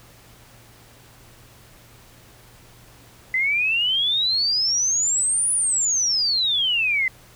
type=exponential two-way sweep; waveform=sine; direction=up then down; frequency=2018 to 9956 to 2018 Hz; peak=-18 dBFS; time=3.34-7.08 s; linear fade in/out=2 ms; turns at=5.52 s; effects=added 117 Hz sine -53 dBFS peak until 7.35 s + pink hiss -50 dBFS RMS until 7.35 s